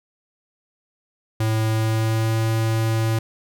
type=tone with pitch glide; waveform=square; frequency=110.4 to 112.07 Hz; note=A2 to A2; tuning=+6 to +32 cents; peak=-19 dBFS; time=1.4-3.19 s; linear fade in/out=5 ms; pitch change=+26 cents; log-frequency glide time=1.68-2.39 s; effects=none